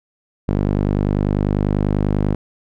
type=tone with band-pass filter; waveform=sawtooth; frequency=50.1 Hz; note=G1; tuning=38 cents sharp; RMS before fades=-18 dBFS; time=0.48-2.35 s; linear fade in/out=5 ms; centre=220 Hz; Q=0.75; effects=none